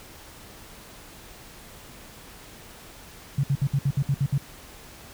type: tone bursts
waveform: sine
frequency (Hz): 138.59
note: C#3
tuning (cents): 0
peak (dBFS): -19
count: 9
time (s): 3.38-4.38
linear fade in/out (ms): 5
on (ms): 56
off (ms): 62
effects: pink hiss -46 dBFS RMS until 5.13 s